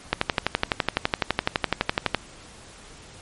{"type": "click train", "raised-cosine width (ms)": 0.3, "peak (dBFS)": -3, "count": 25, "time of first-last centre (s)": [0.13, 2.147], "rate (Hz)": 11.9, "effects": ["pink hiss -46 dBFS RMS until 3.21 s", "MP3 48 kbps"]}